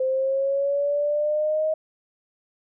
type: linear sweep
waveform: sine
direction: up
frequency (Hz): 518 to 630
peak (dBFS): -20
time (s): 0-1.74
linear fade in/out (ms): 5
effects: none